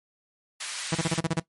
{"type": "high-pass noise", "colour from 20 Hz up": "pink", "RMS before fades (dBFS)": -34, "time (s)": [0.6, 1.2], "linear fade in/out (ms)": 10, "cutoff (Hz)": 1800, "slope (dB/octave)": 12}
{"type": "tone bursts", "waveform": "sawtooth", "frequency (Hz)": 163.5, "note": "E3", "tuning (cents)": -14, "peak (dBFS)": -18, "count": 8, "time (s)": [0.92, 1.398], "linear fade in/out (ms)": 5, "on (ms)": 30, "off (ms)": 34}
{"effects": ["noise-tail reverb RT60 0.1 s tail -17 dB re dry", "MP3 48 kbps"]}